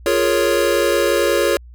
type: chord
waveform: square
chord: Bb minor seventh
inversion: second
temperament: equal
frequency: 349.2 / 415.3 / 466.2 / 554.4 Hz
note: F4 / Ab4 / Bb4 / Db5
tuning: 0 / 0 / 0 / 0 cents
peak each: -21 / -21 / -22 / -19 dBFS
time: 0.06-1.57 s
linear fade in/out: 2 ms
effects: added 60 Hz sine -37 dBFS peak until 1.74 s